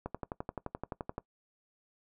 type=click train; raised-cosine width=1 ms; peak=-22 dBFS; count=14; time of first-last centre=0.06-1.181 s; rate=11.6 Hz; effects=noise-tail reverb RT60 0.1 s tail -20 dB re dry